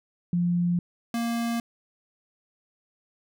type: tone pair in turn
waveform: sine / square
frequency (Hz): 174.61 / 233.3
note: F3 / A#3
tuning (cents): 0 / +2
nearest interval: perfect fourth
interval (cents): 502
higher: second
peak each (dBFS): -21 / -26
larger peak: first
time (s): 0.33-0.79 / 1.14-1.6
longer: neither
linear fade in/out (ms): 2
effects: none